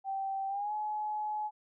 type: tone with pitch glide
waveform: sine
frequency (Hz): 778 to 848.4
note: G5 to G#5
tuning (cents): -13 to +37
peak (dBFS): -32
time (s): 0.04-1.51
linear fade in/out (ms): 50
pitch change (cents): +150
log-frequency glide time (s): 0.48-0.73
effects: none